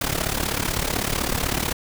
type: noise with amplitude modulation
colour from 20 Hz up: pink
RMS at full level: -21 dBFS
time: 0.01-1.73 s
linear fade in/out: 5 ms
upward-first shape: sine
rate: 35.9 Hz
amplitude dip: 80%
effects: none